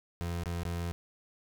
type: tone with dropouts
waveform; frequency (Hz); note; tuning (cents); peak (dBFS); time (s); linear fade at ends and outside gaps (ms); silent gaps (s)
30% pulse; 85.8; F2; -30; -30; 0.21-0.92; 0; 0.435-0.458 / 0.633-0.652
effects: none